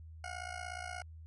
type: tone with amplitude modulation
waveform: 20% pulse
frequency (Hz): 723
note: F#5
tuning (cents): -40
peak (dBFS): -33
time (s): 0.24-1.02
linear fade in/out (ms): 2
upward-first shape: sine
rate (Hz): 56.8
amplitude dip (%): 85
effects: added 80 Hz sine -48 dBFS peak until 1.26 s + resampled to 24000 Hz